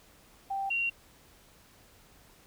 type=tone pair in turn; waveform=sine; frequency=784 / 2755 Hz; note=G5 / F7; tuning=0 / -24 cents; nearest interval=octave + minor seventh; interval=2176 cents; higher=second; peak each=-30 / -27 dBFS; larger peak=second; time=0.5-0.7 / 0.7-0.9 s; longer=neither; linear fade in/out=10 ms; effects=pink hiss -59 dBFS RMS until 2.46 s